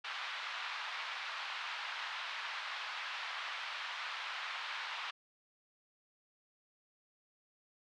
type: band-pass noise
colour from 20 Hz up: pink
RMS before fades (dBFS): -42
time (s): 0.04-5.11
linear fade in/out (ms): 10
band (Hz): 970 to 3900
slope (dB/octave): 24
effects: none